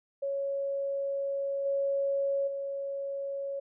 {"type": "tone with level steps", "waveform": "sine", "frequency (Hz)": 554.4, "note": "C#5", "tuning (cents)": 0, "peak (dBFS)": [-29, -26, -32], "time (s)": [0.22, 3.6], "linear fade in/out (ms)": 10, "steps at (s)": [1.65, 2.47], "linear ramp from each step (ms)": 10, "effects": []}